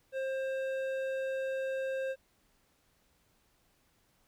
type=tone with hard clipping; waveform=sine; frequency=531 Hz; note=C5; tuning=25 cents sharp; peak=-34 dBFS; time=0.12-2.16 s; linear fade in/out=50 ms; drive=10 dB; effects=pink hiss -71 dBFS RMS until 4.27 s